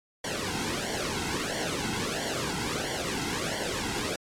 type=noise with flanger; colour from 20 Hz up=pink; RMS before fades=-31 dBFS; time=0.24-4.16 s; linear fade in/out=5 ms; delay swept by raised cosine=0.78 to 1.73 ms; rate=1.5 Hz; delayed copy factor=-0.9; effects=low-pass 8000 Hz 12 dB/octave + AAC 64 kbps